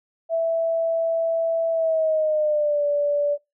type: tone with pitch glide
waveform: sine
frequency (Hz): 659.3 to 580.6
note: E5 to D5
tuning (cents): 0 to -20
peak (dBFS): -18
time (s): 0.29-3.38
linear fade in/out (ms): 50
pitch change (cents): -220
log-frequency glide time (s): 1.71-2.85
effects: noise-tail reverb RT60 0.2 s tail -21 dB re dry

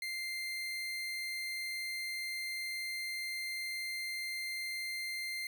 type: tone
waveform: 30% pulse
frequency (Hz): 2093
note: C7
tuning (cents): 0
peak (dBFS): -34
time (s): 0.02-5.47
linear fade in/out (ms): 2
effects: none

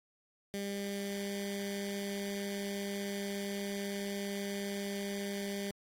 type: tone with notch filter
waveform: 15% pulse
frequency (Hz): 199.8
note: G3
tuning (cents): +33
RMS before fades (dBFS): -38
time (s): 0.54-5.71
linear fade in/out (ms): 0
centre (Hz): 950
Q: 0.76
effects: AAC 48 kbps

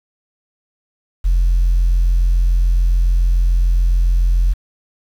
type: tone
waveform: sine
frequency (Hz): 43.51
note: F1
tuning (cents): -6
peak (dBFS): -9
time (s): 1.24-4.54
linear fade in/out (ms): 20
effects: tanh soft clip ceiling -8 dBFS + 7-bit

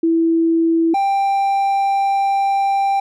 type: tone pair in turn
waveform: sine / triangle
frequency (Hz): 329.6 / 788.9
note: E4 / G5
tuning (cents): 0 / +11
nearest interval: octave + minor third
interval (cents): 1511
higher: second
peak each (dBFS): -12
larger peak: neither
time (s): 0.03-0.94 / 0.94-3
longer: second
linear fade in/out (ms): 5
effects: none

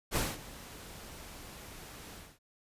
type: noise with ADSR envelope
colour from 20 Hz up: pink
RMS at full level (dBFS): -30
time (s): 0.11-2.39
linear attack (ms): 50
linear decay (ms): 210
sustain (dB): -18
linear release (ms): 230
effects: resampled to 32000 Hz

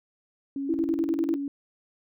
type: tone with pitch glide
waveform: sine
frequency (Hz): 276.5 to 281.3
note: C#4 to C#4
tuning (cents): -4 to +26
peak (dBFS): -28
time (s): 0.56-1.48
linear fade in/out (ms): 2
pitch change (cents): +30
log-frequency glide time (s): 0.77-0.98
type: tone with tremolo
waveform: sine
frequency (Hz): 329.6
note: E4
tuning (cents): 0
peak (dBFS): -22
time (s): 0.69-1.36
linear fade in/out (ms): 5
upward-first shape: square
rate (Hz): 10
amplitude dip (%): 65
effects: none

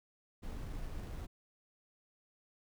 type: noise with sample-and-hold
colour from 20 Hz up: brown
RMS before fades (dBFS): -42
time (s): 0.42-1.27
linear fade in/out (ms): 20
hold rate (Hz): 7350
effects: none

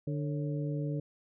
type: harmonic tone with a mistuned harmonic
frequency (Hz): 147.9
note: D3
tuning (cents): +13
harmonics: 1 / 2 / 3 / 4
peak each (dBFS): -32 / -38 / -42 / -44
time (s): 0.07-1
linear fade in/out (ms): 5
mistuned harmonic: 4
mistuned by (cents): -120
effects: none

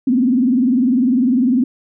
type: tone with vibrato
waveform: sine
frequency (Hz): 250.5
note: B3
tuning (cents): +25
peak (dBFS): -11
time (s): 0.07-1.64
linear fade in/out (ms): 5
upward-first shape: triangle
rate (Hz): 20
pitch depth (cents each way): 200
effects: none

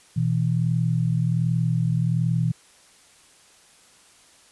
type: tone pair together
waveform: sine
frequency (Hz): 121.8 / 163.1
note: B2 / E3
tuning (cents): -24 / -18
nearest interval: perfect fourth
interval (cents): 506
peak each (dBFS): -22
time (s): 0.16-2.52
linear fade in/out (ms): 10
effects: white hiss -54 dBFS RMS until 4.51 s + resampled to 24000 Hz

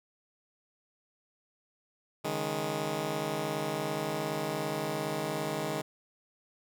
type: chord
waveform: 10% pulse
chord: C# suspended second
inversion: none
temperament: just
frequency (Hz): 138.59 / 155.92 / 207.9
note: C#3 / D#3 / G#3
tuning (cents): 0 / +4 / +2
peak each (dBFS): -31 / -26 / -29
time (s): 2.24-5.82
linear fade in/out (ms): 10
effects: none

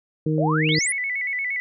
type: harmonic tone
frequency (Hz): 155.56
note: D#3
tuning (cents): 0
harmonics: 1 / 2 / 3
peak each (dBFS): -21 / -24 / -27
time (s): 0.26-0.79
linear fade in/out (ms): 5
type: exponential sweep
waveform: sine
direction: up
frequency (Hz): 512 to 10640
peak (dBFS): -22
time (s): 0.38-0.92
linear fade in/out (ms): 2
type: tone with vibrato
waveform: sine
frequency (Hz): 2093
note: C7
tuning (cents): 0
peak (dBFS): -23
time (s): 0.69-1.6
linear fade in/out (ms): 0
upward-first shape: square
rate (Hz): 8.6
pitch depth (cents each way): 88
effects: none

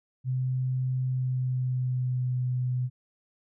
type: tone with pitch glide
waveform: sine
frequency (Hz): 128.6 to 125.88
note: C3 to B2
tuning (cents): -30 to +33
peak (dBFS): -25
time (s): 0.24-2.9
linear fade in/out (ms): 50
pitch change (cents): -37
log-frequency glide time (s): 1.06-2.37
effects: none

